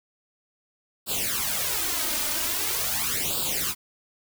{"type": "noise with flanger", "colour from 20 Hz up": "white", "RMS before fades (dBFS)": -27, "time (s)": [1.06, 3.75], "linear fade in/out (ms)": 50, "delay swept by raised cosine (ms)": [0.24, 3.34], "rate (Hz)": 0.43, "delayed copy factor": 0.85, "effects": []}